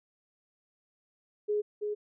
sine tone with echo, 418 Hz, G#4, 11 cents sharp, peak -26 dBFS, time 1.48-1.62 s, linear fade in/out 20 ms, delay 330 ms, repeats 1, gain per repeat -4 dB, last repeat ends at 1.95 s, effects none

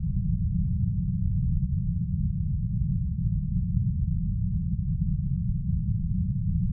white low-pass noise, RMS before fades -26 dBFS, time 0-6.72 s, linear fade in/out 10 ms, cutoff 190 Hz, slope 96 dB/octave, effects none

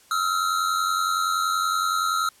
square tone pair together, 1279 / 1369.6 Hz, D#6 / F6, +47 / -34 cents, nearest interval minor second, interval 119 cents, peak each -25 dBFS, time 0.11-2.29 s, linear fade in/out 2 ms, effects white hiss -55 dBFS RMS until 2.4 s + low-pass 12000 Hz 12 dB/octave

